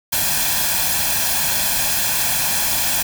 white noise with comb filter, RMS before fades -19 dBFS, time 0.12-3.03 s, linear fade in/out 10 ms, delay 1.2 ms, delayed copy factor +0.65, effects none

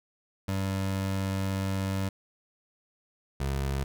25% pulse tone pair in turn, 96.5 / 68.36 Hz, G2 / C#2, -27 / -24 cents, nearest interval tritone, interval 597 cents, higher first, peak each -24 / -24 dBFS, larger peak neither, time 0.48-2.09 / 3.4-3.84 s, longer first, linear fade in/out 5 ms, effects none

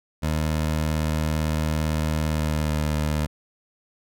20% pulse tone with pitch glide, 77.78 to 75.96 Hz, D#2 to D#2, 0 to -41 cents, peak -17 dBFS, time 0.22-3.27 s, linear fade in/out 20 ms, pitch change -41 cents, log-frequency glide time 2.24-2.82 s, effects none

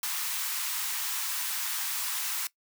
white high-pass noise, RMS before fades -32 dBFS, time 0.03-2.47 s, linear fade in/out 2 ms, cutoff 850 Hz, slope 48 dB/octave, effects noise-tail reverb RT60 0.1 s tail -19 dB re dry

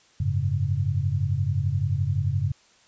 sine chord, F# suspended second, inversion none, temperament just, 92.5 / 104.06 / 138.75 Hz, F#2 / G#2 / C#3, 0 / +4 / +2 cents, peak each -26 dBFS, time 0.2-2.52 s, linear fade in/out 5 ms, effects white hiss -58 dBFS RMS until 2.87 s + resampled to 16000 Hz

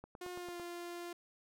click train, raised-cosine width 1 ms, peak -35 dBFS, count 6, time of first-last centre 0.04-0.598 s, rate 8.96 Hz
sawtooth tone with pitch glide, 358.8 to 347.4 Hz, F4 to F4, +47 to -9 cents, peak -39 dBFS, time 0.21-1.13 s, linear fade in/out 5 ms, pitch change -56 cents, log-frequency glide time 0.31-0.59 s
effects none

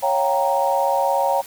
sine chord, G half-diminished seventh, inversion second, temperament equal with one note detuned, 554.4 / 707.4 / 784 / 932.3 Hz, Db5 / F5 / G5 / Bb5, 0 / +22 / 0 / 0 cents, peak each -21 / -25 / -22 / -21 dBFS, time 0.02-1.42 s, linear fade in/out 20 ms, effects white hiss -40 dBFS RMS until 1.46 s

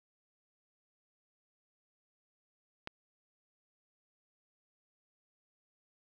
click, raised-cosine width 0.3 ms, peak -23 dBFS, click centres 2.874 s, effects none

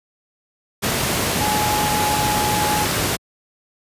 sine tone in noise, 843 Hz, G#5, 26 cents sharp, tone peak -20 dBFS, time 1.4-2.86 s, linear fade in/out 20 ms, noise pink, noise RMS -20 dBFS, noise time 0.82-3.17 s, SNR -3 dB, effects high-pass 80 Hz 12 dB/octave + resampled to 32000 Hz

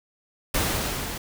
pink noise with level ramp, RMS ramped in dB -23 to -33 dBFS, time 0.54-1.18 s, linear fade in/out 5 ms, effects none

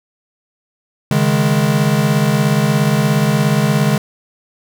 square chord, C# suspended second, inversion none, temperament equal, 138.59 / 155.56 / 207.7 Hz, C#3 / D#3 / G#3, 0 / 0 / 0 cents, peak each -17 dBFS, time 1.11-3.98 s, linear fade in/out 2 ms, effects none

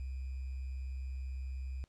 sine tone with sample-and-hold, 65.41 Hz, C2, in tune, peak -37 dBFS, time 0-1.84 s, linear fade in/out 0 ms, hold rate 2450 Hz, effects pink hiss -75 dBFS RMS until 1.88 s + low-pass 8000 Hz 12 dB/octave

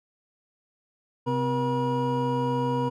triangle tone cluster, 131.6 / 255.6 / 478.5 / 963 Hz, C3 / C4 / A#4 / B5, +10 / -40 / +45 / -44 cents, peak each -27 dBFS, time 1.26-2.9 s, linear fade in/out 20 ms, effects none

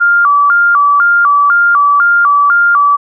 sine tone with vibrato, 1270 Hz, D#6, 35 cents sharp, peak -5 dBFS, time 0-2.97 s, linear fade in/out 20 ms, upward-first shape square, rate 2 Hz, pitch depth 170 cents each way, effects none

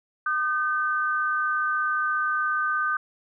sine tone pair together, 1219 / 1535.8 Hz, D#6 / G6, -36 / -36 cents, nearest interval major third, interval 400 cents, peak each -25 dBFS, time 0.26-2.97 s, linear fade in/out 5 ms, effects none

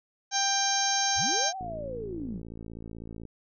harmonic tone, 790 Hz, G5, 13 cents sharp, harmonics 1 / 2 / 3 / 4 / 5 / 6 / 7 / 8, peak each -29 / -33 / -40 / -38 / -34 / -38 / -31 / -29 dBFS, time 0.31-1.53 s, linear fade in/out 50 ms
sine linear two-way sweep, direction up then down, 34 to 780 to 141.8 Hz, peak -34 dBFS, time 1.15-2.42 s, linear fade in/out 50 ms, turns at 1.56 s
click train, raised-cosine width 3 ms, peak -29 dBFS, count 93, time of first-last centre 1.61-3.253 s, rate 56 Hz
effects none

